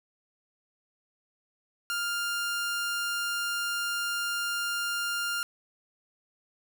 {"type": "tone", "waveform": "sawtooth", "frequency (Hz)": 1400, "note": "F6", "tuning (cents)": 4, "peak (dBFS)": -25, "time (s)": [1.9, 5.43], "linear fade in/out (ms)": 0, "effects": []}